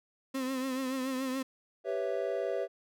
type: tone with vibrato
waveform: 35% pulse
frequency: 261.7 Hz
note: C4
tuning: in tune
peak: -30 dBFS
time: 0.34-1.43 s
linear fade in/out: 10 ms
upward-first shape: triangle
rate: 7 Hz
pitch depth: 61 cents each way
type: chord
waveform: triangle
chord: C# half-diminished seventh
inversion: second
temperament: equal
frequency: 392 / 493.9 / 554.4 / 659.3 Hz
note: G4 / B4 / C#5 / E5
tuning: 0 / 0 / 0 / 0 cents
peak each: -34 dBFS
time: 1.84-2.68 s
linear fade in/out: 50 ms
effects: none